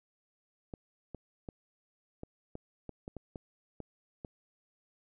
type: clicks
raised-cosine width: 2 ms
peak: -28 dBFS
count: 11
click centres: 0.738 / 1.147 / 1.488 / 2.234 / 2.554 / 2.893 / 3.079 / 3.167 / 3.358 / 3.803 / 4.248 s
effects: none